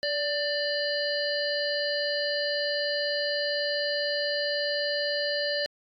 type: harmonic tone with a mistuned harmonic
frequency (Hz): 593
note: D5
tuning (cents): +17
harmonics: 1 / 3 / 5 / 7 / 8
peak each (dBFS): -29 / -32 / -37 / -33 / -34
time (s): 0.03-5.66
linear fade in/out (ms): 0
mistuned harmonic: 1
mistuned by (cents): -37
effects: AAC 48 kbps